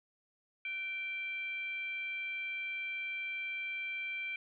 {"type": "tone with frequency modulation", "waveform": "sine", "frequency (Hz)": 2349, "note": "D7", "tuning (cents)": 0, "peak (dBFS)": -36, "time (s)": [0.65, 4.36], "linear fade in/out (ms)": 2, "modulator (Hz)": 835, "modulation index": 0.41, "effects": []}